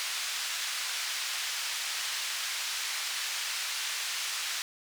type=band-pass noise; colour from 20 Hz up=white; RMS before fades=-34 dBFS; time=0-4.62 s; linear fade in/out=0 ms; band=1400 to 5600 Hz; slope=12 dB/octave; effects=none